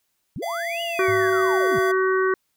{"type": "linear two-way sweep", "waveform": "sine", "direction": "up then down", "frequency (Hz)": [98, 2960, 98], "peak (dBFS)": -28, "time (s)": [0.36, 1.79], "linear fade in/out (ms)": 0, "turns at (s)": 0.82}
{"type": "tone", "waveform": "square", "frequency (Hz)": 679, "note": "F5", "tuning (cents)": -49, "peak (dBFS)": -28, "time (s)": [0.42, 1.92], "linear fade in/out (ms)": 10}
{"type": "harmonic tone", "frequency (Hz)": 377.3, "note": "F#4", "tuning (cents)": 34, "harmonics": [1, 3, 4, 5], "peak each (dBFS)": [-19, -25, -26, -30], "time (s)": [0.99, 2.34], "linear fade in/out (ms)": 2}
{"type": "tone with exponential decay", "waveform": "sine", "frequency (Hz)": 103.8, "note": "G#2", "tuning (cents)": 0, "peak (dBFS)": -27, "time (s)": [1.08, 1.73], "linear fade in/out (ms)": 5, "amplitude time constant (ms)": 140}
{"effects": ["white hiss -72 dBFS RMS until 2.56 s"]}